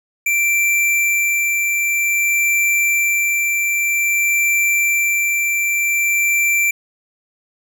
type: tone with tremolo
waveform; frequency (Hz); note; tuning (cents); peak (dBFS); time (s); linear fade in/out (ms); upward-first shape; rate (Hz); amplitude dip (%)
square; 2349; D7; 0; -14; 0.26-6.71; 5; sine; 0.52; 25
effects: none